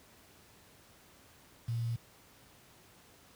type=tone with quantisation; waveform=sine; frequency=116.54 Hz; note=A#2; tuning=in tune; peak=-31 dBFS; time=1.68-1.96 s; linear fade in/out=5 ms; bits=9; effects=pink hiss -60 dBFS RMS until 3.35 s + high-pass 60 Hz 12 dB/octave